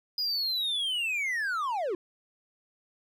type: linear sweep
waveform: triangle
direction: down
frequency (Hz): 4978 to 329.3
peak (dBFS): -26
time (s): 0.18-1.95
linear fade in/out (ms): 2
effects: none